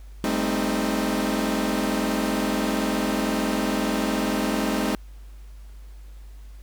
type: chord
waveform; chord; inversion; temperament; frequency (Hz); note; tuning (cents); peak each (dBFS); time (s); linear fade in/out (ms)
sawtooth; A half-diminished seventh; third; equal with one note detuned; 200 / 220 / 261.6 / 311.1; G3 / A3 / C4 / Eb4; +35 / 0 / 0 / 0; -24; 0.24-4.95; 0
effects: added 50 Hz sine -39 dBFS peak until 6.62 s + pink hiss -58 dBFS RMS until 6.62 s